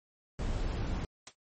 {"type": "noise", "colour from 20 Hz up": "brown", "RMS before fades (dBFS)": -33, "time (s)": [0.39, 1.05], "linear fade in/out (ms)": 2}
{"type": "noise with exponential decay", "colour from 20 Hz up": "white", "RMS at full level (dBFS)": -38, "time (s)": [1.27, 1.35], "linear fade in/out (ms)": 2, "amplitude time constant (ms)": 16}
{"effects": ["MP3 32 kbps"]}